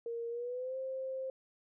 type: tone with pitch glide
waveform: sine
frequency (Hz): 466.2 to 526.3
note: A#4 to C5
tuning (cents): 0 to +10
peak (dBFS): -36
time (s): 0.06-1.3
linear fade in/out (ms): 2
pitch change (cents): +210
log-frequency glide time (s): 0.29-0.77
effects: none